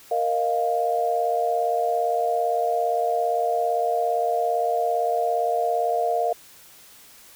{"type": "chord", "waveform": "sine", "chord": "Bb suspended fourth", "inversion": "none", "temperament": "just", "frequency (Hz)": [466.2, 621.6, 699.2], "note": ["Bb4", "Eb5", "F5"], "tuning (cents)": [0, -2, 2], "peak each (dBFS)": [-26, -27, -22], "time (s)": [0.11, 6.33], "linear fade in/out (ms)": 5, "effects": ["white hiss -49 dBFS RMS until 7.35 s"]}